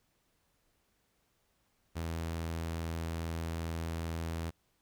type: tone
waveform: sawtooth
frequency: 82.41 Hz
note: E2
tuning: in tune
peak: -31 dBFS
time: 1.95-4.51 s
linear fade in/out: 20 ms
effects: pink hiss -75 dBFS RMS until 4.81 s